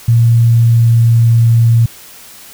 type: tone with pitch glide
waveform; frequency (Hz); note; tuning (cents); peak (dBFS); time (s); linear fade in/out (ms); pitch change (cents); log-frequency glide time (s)
sine; 116.54 to 115.73; A#2 to A#2; 0 to -12; -5; 0.08-1.86; 5; -12; 0.47-1.22
effects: white hiss -36 dBFS RMS until 2.53 s